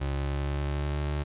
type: tone with pitch glide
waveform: 30% pulse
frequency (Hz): 69.3 to 73.42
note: C#2 to D2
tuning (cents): 0 to 0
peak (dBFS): -25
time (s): 0-1.24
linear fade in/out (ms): 20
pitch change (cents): +100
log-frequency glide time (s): 0.15-1.03
effects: resampled to 8000 Hz